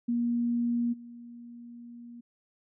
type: tone with level steps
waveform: sine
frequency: 237.6 Hz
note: A#3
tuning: 33 cents sharp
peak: -25 / -43 dBFS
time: 0.08-2.21 s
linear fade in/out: 10 ms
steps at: 0.92 s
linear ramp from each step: 20 ms
effects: none